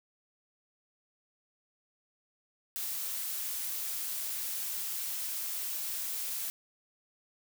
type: noise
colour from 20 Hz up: blue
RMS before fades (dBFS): -36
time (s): 2.76-6.5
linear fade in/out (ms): 0
effects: none